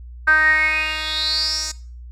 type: tone with band-pass filter sweep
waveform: 10% pulse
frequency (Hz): 311.1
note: D#4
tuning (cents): 0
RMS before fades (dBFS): -19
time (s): 0.27-1.72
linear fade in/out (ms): 10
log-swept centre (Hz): 1500 to 6400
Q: 9.2
effects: noise-tail reverb RT60 0.4 s tail -19 dB re dry + added 60 Hz sine -34 dBFS peak until 2.11 s